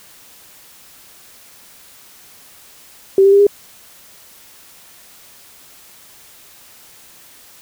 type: tone with pitch steps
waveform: sine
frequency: 388 / 394.1 / 400.3 / 406.6 Hz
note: G4 / G4 / G4 / G#4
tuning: -18 / +9 / +36 / -37 cents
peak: -6 dBFS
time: 3.18-3.468 s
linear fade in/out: 2 ms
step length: 72 ms
effects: white hiss -44 dBFS RMS until 7.61 s